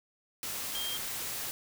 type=tone in noise; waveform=sine; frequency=3200 Hz; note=G7; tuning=35 cents sharp; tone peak=-35 dBFS; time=0.75-0.97 s; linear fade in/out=0 ms; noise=white; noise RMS=-37 dBFS; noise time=0.43-1.51 s; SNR=-1 dB; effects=none